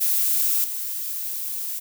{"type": "noise with level steps", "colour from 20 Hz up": "violet", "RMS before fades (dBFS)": [-21, -29], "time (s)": [0, 1.8], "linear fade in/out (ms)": 20, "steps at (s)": 0.64, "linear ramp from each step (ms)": 2, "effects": []}